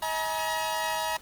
sawtooth tone cluster, 637 / 848 / 954 Hz, D#5 / G#5 / A#5, +41 / +36 / +40 cents, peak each -30 / -30 / -26 dBFS, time 0.02-1.17 s, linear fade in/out 5 ms, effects pink hiss -52 dBFS RMS until 1.21 s + Opus 24 kbps

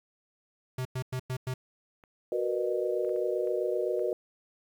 square tone bursts, 128.4 Hz, C3, 32 cents flat, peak -31 dBFS, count 5, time 0.78-1.54 s, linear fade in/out 5 ms, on 72 ms, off 100 ms
clicks, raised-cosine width 0.5 ms, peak -39 dBFS, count 6, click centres 2.038 / 3.048 / 3.093 / 3.162 / 3.473 / 3.994 s
sine chord, B major seventh, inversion second, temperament equal with one note detuned, 370 / 466.2 / 493.9 / 609.4 Hz, F#4 / A#4 / B4 / D#5, 0 / 0 / 0 / -36 cents, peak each -31 / -33 / -33 / -33 dBFS, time 2.32-4.13 s, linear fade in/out 2 ms
effects 10-bit

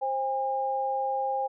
sine tone pair together, 528.2 / 810 Hz, C5 / G#5, +16 / -43 cents, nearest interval perfect fifth, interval 741 cents, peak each -31 / -27 dBFS, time 0.01-1.48 s, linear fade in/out 20 ms, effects none

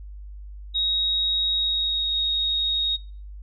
sine tone with pitch glide, 3780 to 3752 Hz, A#7 to A#7, +23 to +11 cents, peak -21 dBFS, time 0.74-2.97 s, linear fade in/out 20 ms, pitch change -12 cents, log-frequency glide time 1.56-2.17 s, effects noise-tail reverb RT60 0.4 s tail -21 dB re dry + added 50 Hz sine -36 dBFS peak until 3.42 s

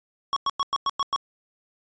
square tone bursts, 1108.7 Hz, C#6, in tune, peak -22 dBFS, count 7, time 0.33-1.161 s, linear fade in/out 0 ms, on 33 ms, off 100 ms, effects resampled to 16000 Hz

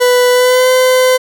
40% pulse tone with pitch glide, 495 to 511.3 Hz, B4 to C5, +4 to -40 cents, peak -6 dBFS, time 0-1.18 s, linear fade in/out 20 ms, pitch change +56 cents, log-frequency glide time 0.31-0.69 s, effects none

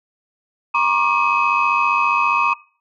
sine tone cluster, 949 / 1090 / 1185 / 2541 Hz, A#5 / C#6 / D6 / D#7, +31 / -29 / +15 / +36 cents, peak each -19 dBFS, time 0.74-2.54 s, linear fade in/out 10 ms, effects noise-tail reverb RT60 0.4 s tail -21 dB re dry + tanh soft clip ceiling -7 dBFS

